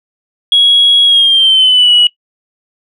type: tone with pitch glide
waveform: sine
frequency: 3322 to 2926 Hz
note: G#7 to F#7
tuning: 0 to -20 cents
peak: -3 dBFS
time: 0.52-2.07 s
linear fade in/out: 2 ms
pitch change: -220 cents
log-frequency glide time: 1.05-1.93 s
effects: noise-tail reverb RT60 0.1 s tail -20 dB re dry + tanh soft clip ceiling 0 dBFS